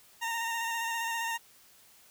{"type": "tone with vibrato", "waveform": "20% pulse", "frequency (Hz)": 921, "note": "A#5", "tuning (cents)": -21, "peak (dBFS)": -26, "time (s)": [0.21, 1.38], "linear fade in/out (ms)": 20, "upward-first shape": "square", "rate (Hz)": 15, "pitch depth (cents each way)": 19, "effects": ["white hiss -59 dBFS RMS until 2.1 s"]}